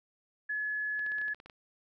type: tone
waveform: sine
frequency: 1704 Hz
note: G#6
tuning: 44 cents sharp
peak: -31 dBFS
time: 0.49-1.34 s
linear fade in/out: 10 ms
type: clicks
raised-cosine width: 0.3 ms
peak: -34 dBFS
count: 10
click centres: 0.993 / 1.064 / 1.119 / 1.184 / 1.215 / 1.282 / 1.346 / 1.401 / 1.46 / 1.498 s
effects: none